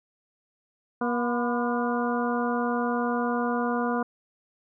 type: harmonic tone with a mistuned harmonic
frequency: 240 Hz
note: B3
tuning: 49 cents flat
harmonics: 1 / 2 / 3 / 4 / 5 / 6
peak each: -27 / -30 / -32 / -33 / -34 / -35 dBFS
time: 1.01-4.03 s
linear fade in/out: 5 ms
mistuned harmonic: 4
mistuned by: +69 cents
effects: none